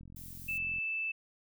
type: click train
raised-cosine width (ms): 5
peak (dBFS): -39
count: 35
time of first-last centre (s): 0.01-0.784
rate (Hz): 43.9
type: noise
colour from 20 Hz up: violet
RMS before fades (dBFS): -49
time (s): 0.16-0.58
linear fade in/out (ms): 5
type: tone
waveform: sine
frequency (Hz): 2637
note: E7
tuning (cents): 0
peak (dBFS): -32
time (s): 0.48-1.12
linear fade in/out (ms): 10
effects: none